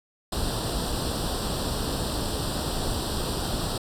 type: noise with comb filter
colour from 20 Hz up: pink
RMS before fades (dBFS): -28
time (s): 0.32-3.78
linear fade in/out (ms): 5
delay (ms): 0.23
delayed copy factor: +0.85
effects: low-pass 11000 Hz 12 dB/octave